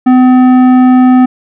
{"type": "tone with tanh clipping", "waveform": "triangle", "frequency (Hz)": 253.9, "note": "B3", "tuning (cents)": 48, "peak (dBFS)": -4, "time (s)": [0.06, 1.26], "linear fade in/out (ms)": 10, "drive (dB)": 16, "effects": []}